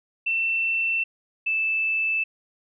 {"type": "tone pair in turn", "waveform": "sine", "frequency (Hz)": [2684, 2635], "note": ["E7", "E7"], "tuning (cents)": [31, -1], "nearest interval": "unison", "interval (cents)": 32, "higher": "first", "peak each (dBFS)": -21, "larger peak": "neither", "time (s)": [[0.26, 1.04], [1.46, 2.24]], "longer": "neither", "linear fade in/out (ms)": 10, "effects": []}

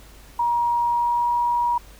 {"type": "tone with pitch glide", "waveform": "sine", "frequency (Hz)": [950, 957.2], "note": ["A#5", "A#5"], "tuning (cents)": [33, 46], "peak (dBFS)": -18, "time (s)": [0.39, 1.78], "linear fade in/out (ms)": 5, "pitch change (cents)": 13, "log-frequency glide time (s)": [0.86, 1.32], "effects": ["added 50 Hz sine -46 dBFS peak until 1.99 s", "pink hiss -49 dBFS RMS until 1.99 s"]}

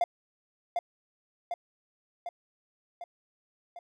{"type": "tone with echo", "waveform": "triangle", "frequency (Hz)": 698.5, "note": "F5", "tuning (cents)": 0, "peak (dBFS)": -20, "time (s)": [0.01, 0.04], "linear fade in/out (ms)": 2, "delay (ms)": 750, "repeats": 5, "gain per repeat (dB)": -4, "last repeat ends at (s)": 3.79, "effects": []}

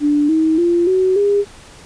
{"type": "tone with pitch steps", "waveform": "sine", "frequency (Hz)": [293.5, 318.2, 345, 374.1, 405.6], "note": ["D4", "D#4", "F4", "F#4", "G#4"], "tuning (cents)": [-1, 39, -21, 19, -41], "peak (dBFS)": -11, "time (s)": [0, 1.45], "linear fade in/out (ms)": 50, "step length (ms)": 290, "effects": ["pink hiss -41 dBFS RMS until 1.85 s", "resampled to 22050 Hz"]}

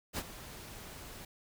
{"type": "noise with ADSR envelope", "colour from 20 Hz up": "pink", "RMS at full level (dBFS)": -35, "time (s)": [0.13, 1.25], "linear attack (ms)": 46, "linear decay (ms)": 49, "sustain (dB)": -13, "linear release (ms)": 4, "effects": []}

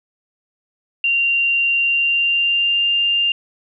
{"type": "tone with pitch glide", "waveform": "sine", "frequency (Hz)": [2770, 2797], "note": ["F7", "F7"], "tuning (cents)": [-15, 2], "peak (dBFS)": -14, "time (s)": [1.04, 3.32], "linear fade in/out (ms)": 2, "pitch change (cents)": 17, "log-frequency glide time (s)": [1.83, 2.83], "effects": []}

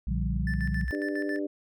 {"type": "tone with pitch glide", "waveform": "sine", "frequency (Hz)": [60.1, 62.4], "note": ["B1", "B1"], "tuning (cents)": [-46, 19], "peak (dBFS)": -28, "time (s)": [0.07, 0.91], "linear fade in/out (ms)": 0, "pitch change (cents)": 65, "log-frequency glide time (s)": [0.34, 0.42]}
{"type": "chord", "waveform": "sine", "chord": "G minor seventh", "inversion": "first", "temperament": "equal with one note detuned", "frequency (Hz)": [115.4, 146.83, 174.61, 196], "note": ["Bb2", "D3", "F3", "G3"], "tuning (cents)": [-17, 0, 0, 0], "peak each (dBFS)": [-36, -34, -33, -34], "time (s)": [0.08, 0.85], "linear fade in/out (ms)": 10}
{"type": "tone with tremolo", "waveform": "triangle", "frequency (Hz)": 1760, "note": "A6", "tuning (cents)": 0, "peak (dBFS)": -31, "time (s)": [0.47, 1.39], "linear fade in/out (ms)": 2, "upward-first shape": "square", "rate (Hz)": 7.3, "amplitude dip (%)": 70}
{"type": "harmonic tone", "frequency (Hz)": 98.9, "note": "G2", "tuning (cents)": 16, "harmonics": [3, 4, 5, 6], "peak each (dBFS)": [-30, -34, -43, -37], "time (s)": [0.92, 1.47], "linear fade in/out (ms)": 10}
{"effects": []}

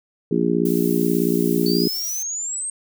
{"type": "harmonic tone", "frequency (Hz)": 58.27, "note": "A#1", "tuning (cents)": 0, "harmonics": [3, 4, 5, 6, 7], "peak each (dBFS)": [-23, -23, -23, -23, -23], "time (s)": [0.31, 1.88], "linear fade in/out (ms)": 5}
{"type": "noise", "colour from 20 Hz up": "violet", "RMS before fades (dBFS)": -32, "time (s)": [0.65, 2.23], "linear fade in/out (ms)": 5}
{"type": "exponential sweep", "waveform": "sine", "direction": "up", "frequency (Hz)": [4468, 8520], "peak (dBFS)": -24, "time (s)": [1.66, 2.7], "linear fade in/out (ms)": 2}
{"effects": []}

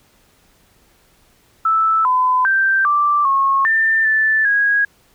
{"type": "tone with pitch steps", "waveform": "sine", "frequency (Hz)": [1316, 1012, 1568, 1173, 1090, 1789, 1756, 1649], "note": ["E6", "B5", "G6", "D6", "C#6", "A6", "A6", "G#6"], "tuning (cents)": [-3, 42, 0, -2, -29, 28, -4, -13], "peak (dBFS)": -12, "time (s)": [1.65, 4.85], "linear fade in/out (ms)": 5, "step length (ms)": 400, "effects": ["pink hiss -55 dBFS RMS until 5.14 s"]}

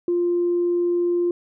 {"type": "tone", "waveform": "sine", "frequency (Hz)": 349.2, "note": "F4", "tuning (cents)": 0, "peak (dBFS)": -17, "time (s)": [0.08, 1.31], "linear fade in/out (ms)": 2, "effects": ["tanh soft clip ceiling -13 dBFS"]}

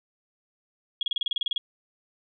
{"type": "tone bursts", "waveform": "sine", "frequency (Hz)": 3300, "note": "G#7", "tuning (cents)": -12, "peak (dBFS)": -23, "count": 12, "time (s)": [1.01, 1.58], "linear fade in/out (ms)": 2, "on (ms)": 20, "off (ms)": 30, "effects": []}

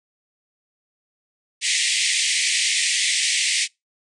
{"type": "band-pass noise", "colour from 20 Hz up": "pink", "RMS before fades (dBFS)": -21, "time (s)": [1.61, 3.68], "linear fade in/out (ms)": 50, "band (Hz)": [1900, 9400], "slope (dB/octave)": 96, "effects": ["noise-tail reverb RT60 0.2 s tail -25 dB re dry"]}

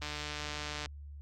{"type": "click train", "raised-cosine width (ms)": 0.2, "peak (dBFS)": -21, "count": 126, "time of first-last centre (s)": [0.02, 0.859], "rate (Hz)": 149, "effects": ["added 72 Hz sine -44 dBFS peak until 1.21 s", "Opus 24 kbps"]}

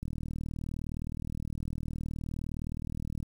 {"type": "click train", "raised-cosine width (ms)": 5, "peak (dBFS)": -24, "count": 127, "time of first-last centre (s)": [0.03, 3.228], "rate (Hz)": 39.4, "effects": ["9-bit"]}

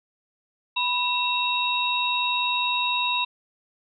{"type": "tone cluster", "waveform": "sine", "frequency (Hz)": [985, 2705, 3784], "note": ["B5", "E7", "A#7"], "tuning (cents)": [-5, 44, 25], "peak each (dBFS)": -26, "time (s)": [0.76, 3.25], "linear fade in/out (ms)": 10, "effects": []}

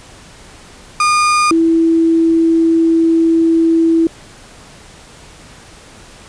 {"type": "tone pair in turn", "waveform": ["35% pulse", "sine"], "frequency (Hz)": [1217, 328.7], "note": ["D#6", "E4"], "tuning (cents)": [-39, -5], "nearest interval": "octave + major seventh", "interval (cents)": 2266, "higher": "first", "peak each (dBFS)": -8, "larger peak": "neither", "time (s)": [[1, 1.51], [1.51, 4.07]], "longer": "second", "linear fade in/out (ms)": 2, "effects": ["pink hiss -39 dBFS RMS until 6.28 s", "resampled to 22050 Hz"]}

